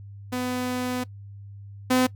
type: tone pair in turn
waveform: sawtooth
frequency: 250.4 / 254.8 Hz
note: B3 / C4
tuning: +24 / -46 cents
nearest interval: unison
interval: 30 cents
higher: second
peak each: -22 / -14 dBFS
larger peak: second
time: 0.32-1.04 / 1.9-2.07 s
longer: first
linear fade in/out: 10 ms
effects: noise-tail reverb RT60 0.1 s tail -21 dB re dry + added 100 Hz sine -39 dBFS peak until 2.15 s